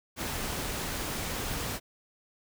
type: noise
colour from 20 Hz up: pink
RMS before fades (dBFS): -34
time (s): 0.16-1.8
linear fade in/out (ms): 50
effects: none